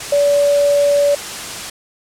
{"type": "tone in noise", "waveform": "sine", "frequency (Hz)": 574, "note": "D5", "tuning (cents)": -40, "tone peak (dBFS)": -10, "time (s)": [0.12, 1.15], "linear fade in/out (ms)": 5, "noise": "white", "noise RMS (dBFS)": -26, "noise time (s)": [0, 1.7], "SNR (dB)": 13, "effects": ["low-pass 9000 Hz 12 dB/octave"]}